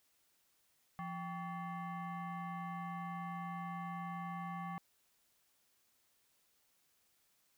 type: tone with frequency modulation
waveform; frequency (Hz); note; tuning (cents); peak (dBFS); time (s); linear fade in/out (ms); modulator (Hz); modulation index
sine; 173.4; F3; -12; -40; 0.99-4.78; 0; 959; 1.2
effects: white hiss -75 dBFS RMS until 7.57 s